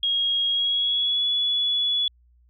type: tone with pitch glide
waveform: sine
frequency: 3279 to 3408 Hz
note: G#7 to G#7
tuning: -23 to +44 cents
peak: -20 dBFS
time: 0.03-2.08 s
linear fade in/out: 2 ms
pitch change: +67 cents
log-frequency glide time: 0.49-1.27 s
effects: added 60 Hz sine -55 dBFS peak until 2.49 s